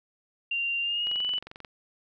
sine tone with pitch glide, 2775 to 2974 Hz, F7 to F#7, -12 to +8 cents, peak -26 dBFS, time 0.51-1.39 s, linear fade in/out 5 ms, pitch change +120 cents, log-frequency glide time 0.81-1.25 s
click train, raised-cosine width 0.3 ms, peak -26 dBFS, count 14, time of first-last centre 1.07-1.648 s, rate 22.5 Hz
effects none

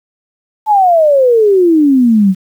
sine exponential sweep, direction down, 880 to 182.8 Hz, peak -5 dBFS, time 0.66-2.35 s, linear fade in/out 50 ms, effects 7-bit

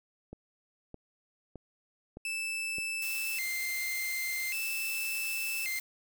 click train, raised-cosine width 2 ms, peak -30 dBFS, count 5, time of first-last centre 0.33-2.784 s, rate 1.63 Hz
40% pulse tone with vibrato, 2349 Hz, D7, in tune, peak -32 dBFS, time 2.25-5.79 s, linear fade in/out 2 ms, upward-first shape square, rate 0.44 Hz, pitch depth 200 cents each way
blue noise, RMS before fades -40 dBFS, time 3.02-5.8 s, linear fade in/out 2 ms
effects none

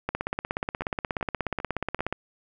two click trains, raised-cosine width 0.5 ms, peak -20 / -12 dBFS, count 4 / 35, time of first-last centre 0.82-1.992 / 0.09-2.126 s, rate 2.56 / 16.7 Hz, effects none

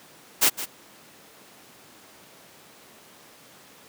white noise with echo, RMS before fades -18 dBFS, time 0.41-0.5 s, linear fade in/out 20 ms, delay 160 ms, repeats 1, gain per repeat -13 dB, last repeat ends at 0.66 s, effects pink hiss -50 dBFS RMS until 3.88 s + high-pass 200 Hz 12 dB/octave

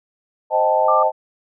sine chord, A half-diminished seventh, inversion first, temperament equal, 523.3 / 622.3 / 784 / 880 Hz, C5 / Eb5 / G5 / A5, 0 / 0 / 0 / 0 cents, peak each -21 / -18 / -21 / -18 dBFS, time 0.5-1.12 s, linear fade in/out 50 ms
sine tone, 1186 Hz, D6, 17 cents sharp, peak -16 dBFS, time 0.88-1.03 s, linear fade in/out 5 ms
effects none

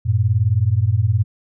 sine beating tone pair, 95 / 114 Hz, F#2 / A#2, +46 / -38 cents, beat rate 19 Hz, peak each -17 / -16 dBFS, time 0.05-1.24 s, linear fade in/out 20 ms, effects none

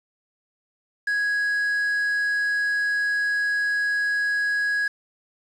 triangle tone with quantisation, 1661.2 Hz, G#6, in tune, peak -19 dBFS, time 1.07-4.88 s, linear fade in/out 5 ms, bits 7, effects low-pass 8000 Hz 12 dB/octave

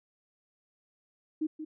sine tone with echo, 311.1 Hz, D#4, in tune, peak -27 dBFS, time 1.41-1.47 s, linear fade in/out 10 ms, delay 180 ms, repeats 1, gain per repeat -9 dB, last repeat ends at 1.65 s, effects none

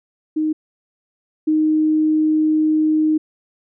sine tone pair in turn, 310.3 / 310.3 Hz, D#4 / D#4, -5 / -5 cents, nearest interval unison, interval 0 cents, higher neither, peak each -16 / -13 dBFS, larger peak second, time 0.36-0.53 / 1.47-3.18 s, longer second, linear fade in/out 10 ms, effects none

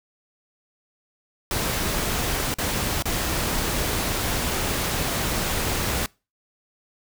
pink noise with dropouts, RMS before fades -25 dBFS, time 1.51-6.06 s, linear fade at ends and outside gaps 1 ms, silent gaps 2.541-2.585 / 3.024-3.055 s, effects noise-tail reverb RT60 0.3 s tail -25 dB re dry

